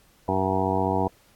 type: harmonic tone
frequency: 95.1 Hz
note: F#2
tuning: 48 cents sharp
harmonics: 1 / 2 / 3 / 4 / 5 / 7 / 8 / 9 / 10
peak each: -30 / -30 / -30 / -30 / -30 / -30 / -30 / -30 / -30 dBFS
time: 0.28-1.08 s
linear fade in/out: 5 ms
effects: pink hiss -59 dBFS RMS until 1.35 s + AAC 64 kbps